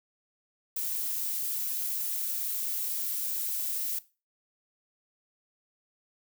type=noise; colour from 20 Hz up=violet; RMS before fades=-32 dBFS; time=0.76-3.99 s; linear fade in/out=5 ms; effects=noise-tail reverb RT60 0.3 s tail -18 dB re dry